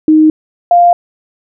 sine tone pair in turn, 311.1 / 698.4 Hz, D#4 / F5, 0 / 0 cents, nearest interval octave + major second, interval 1400 cents, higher second, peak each -3 dBFS, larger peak neither, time 0.08-0.3 / 0.71-0.93 s, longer neither, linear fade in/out 2 ms, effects none

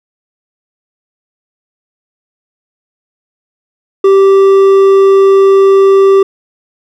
triangle tone with hard clipping, 390 Hz, G4, 9 cents flat, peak -4 dBFS, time 4.04-6.23 s, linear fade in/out 5 ms, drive 9 dB, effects none

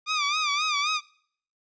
15% pulse tone with vibrato, 1200 Hz, D6, 37 cents sharp, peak -17 dBFS, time 0.06-1.01 s, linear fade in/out 50 ms, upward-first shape sine, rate 3.8 Hz, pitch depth 95 cents each way, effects noise-tail reverb RT60 0.6 s tail -23 dB re dry + resampled to 16000 Hz

